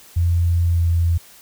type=tone with pitch glide; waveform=sine; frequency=85.7 to 84.62 Hz; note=F2 to E2; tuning=-32 to +46 cents; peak=-14 dBFS; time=0.16-1.18 s; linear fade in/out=10 ms; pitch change=-22 cents; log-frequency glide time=0.67-0.82 s; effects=white hiss -46 dBFS RMS until 1.41 s